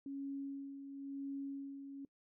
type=tone with tremolo; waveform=sine; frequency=276.6 Hz; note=C#4; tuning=4 cents flat; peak=-39 dBFS; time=0.06-2.05 s; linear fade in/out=2 ms; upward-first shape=sine; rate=0.97 Hz; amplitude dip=55%; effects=noise-tail reverb RT60 0.1 s tail -22 dB re dry